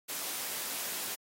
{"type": "noise", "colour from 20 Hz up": "white", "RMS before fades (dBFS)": -37, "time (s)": [0.08, 1.16], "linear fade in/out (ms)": 20, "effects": ["high-pass 200 Hz 12 dB/octave", "AAC 48 kbps"]}